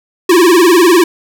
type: tone with vibrato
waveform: square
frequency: 349.2 Hz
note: F4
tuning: in tune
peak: -5 dBFS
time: 0.29-1.04 s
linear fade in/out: 5 ms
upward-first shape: sine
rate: 20 Hz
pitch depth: 140 cents each way
effects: none